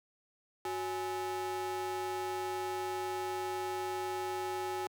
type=ring-modulated tone; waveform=square; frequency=232 Hz; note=A#3; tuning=8 cents flat; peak=-32 dBFS; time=0.65-4.87 s; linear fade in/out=2 ms; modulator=601 Hz; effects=high-pass 150 Hz 12 dB/octave